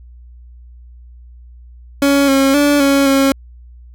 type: tone with pitch steps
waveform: 30% pulse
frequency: 280.1 / 271.5 / 289.1 / 277.5 / 272.5 Hz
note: C#4 / C#4 / D4 / C#4 / C#4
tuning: +18 / -36 / -27 / +2 / -29 cents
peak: -7 dBFS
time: 2.02-3.32 s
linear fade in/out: 2 ms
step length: 260 ms
effects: added 60 Hz sine -36 dBFS peak until 3.94 s